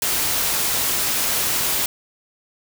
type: noise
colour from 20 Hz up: white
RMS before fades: -21 dBFS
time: 0.02-1.86 s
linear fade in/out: 2 ms
effects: none